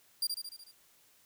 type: tone with echo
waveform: sawtooth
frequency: 4770 Hz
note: D8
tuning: 26 cents sharp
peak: -26 dBFS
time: 0.22-0.27 s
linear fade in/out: 5 ms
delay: 74 ms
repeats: 6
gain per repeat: -4 dB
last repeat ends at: 0.714 s
effects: white hiss -65 dBFS RMS until 1.25 s